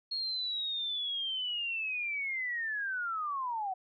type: linear sweep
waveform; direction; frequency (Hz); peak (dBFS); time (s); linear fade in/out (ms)
sine; down; 4302 to 730; -32; 0.11-3.74; 10
effects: none